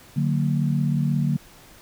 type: chord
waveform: sine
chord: D augmented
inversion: none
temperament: just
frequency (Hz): 146.83 / 183.54 / 229.4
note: D3 / F#3 / A#3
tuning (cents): 0 / -14 / -28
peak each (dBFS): -21 / -26 / -26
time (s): 0.16-1.37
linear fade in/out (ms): 10
effects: pink hiss -49 dBFS RMS until 1.81 s